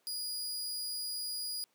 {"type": "tone", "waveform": "sawtooth", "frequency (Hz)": 4894, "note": "D#8", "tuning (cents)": -29, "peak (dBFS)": -33, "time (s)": [0.07, 1.64], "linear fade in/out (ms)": 0, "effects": ["pink hiss -73 dBFS RMS until 1.74 s", "high-pass 300 Hz 12 dB/octave"]}